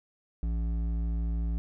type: tone with hard clipping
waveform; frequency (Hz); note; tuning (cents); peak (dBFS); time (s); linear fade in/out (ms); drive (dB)
sine; 56.6; A1; +50; -29; 0.43-1.58; 0; 9
effects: none